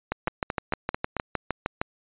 two click trains, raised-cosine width 0.5 ms, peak -12 / -10 dBFS, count 5 / 12, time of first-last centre 0.28-1.167 / 0.12-1.815 s, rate 4.51 / 6.49 Hz, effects resampled to 8000 Hz

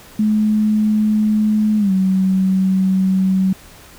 sine tone with pitch glide, 213.7 to 189.29 Hz, G#3 to F#3, +50 to +40 cents, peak -12 dBFS, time 0.19-3.53 s, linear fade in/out 5 ms, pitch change -210 cents, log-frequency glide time 1.78-1.92 s, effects pink hiss -42 dBFS RMS until 3.98 s

